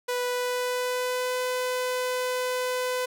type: tone with pitch glide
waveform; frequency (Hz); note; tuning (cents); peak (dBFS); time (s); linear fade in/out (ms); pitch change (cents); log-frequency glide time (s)
sawtooth; 493.7 to 503.5; B4 to B4; -1 to +33; -22; 0.08-3.06; 10; +34; 0.24-1.39
effects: none